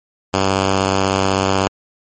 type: tone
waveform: 5% pulse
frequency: 96.3 Hz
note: G2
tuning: 30 cents flat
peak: -3 dBFS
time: 0.33-1.68 s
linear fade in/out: 10 ms
effects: MP3 32 kbps